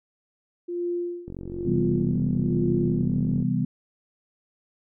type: tone with tremolo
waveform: sine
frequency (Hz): 349.2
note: F4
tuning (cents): 0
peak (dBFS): -24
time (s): 0.68-3.3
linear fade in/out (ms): 10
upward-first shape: sine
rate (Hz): 1.1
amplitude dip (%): 100
type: click train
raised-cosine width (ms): 3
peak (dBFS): -23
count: 99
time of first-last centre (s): 1.28-3.424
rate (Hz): 45.7
type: chord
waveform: sine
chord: C major seventh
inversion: none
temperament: equal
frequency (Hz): 130.81 / 164.81 / 196 / 246.9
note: C3 / E3 / G3 / B3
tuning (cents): 0 / 0 / 0 / 0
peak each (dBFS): -27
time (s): 1.66-3.65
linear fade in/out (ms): 5
effects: none